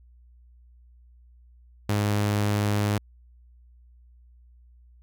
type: tone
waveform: sawtooth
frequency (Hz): 103.5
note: G#2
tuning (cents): -5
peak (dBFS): -18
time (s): 1.89-2.98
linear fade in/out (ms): 5
effects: added 60 Hz sine -51 dBFS peak until 5.02 s